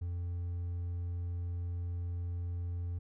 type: tone with hard clipping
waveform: triangle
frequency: 87.31 Hz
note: F2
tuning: in tune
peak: -35 dBFS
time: 0.01-2.99 s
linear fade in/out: 10 ms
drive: 5 dB
effects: none